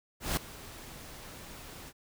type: noise with ADSR envelope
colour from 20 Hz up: pink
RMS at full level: -29 dBFS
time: 0.2-1.93 s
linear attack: 170 ms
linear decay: 4 ms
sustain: -18 dB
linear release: 49 ms
effects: none